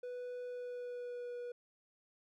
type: tone with pitch glide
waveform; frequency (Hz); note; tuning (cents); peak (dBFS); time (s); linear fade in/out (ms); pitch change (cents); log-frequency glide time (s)
triangle; 493.9 to 485.4; B4 to B4; 0 to -30; -39; 0.03-1.52; 5; -30; 0.45-1.37
effects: none